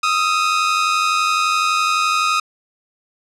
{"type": "tone pair together", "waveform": "sawtooth", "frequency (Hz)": [1250.2, 1342], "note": ["D#6", "E6"], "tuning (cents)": [8, 31], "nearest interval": "minor second", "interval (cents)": 123, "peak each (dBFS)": [-12, -19], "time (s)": [0.03, 2.4], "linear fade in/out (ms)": 5, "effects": ["low-pass 7000 Hz 12 dB/octave"]}